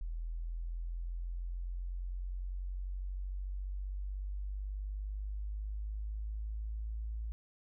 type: exponential sweep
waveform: sine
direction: up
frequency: 41.19 to 55 Hz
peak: -36 dBFS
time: 0.01-7.32 s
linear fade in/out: 0 ms
effects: none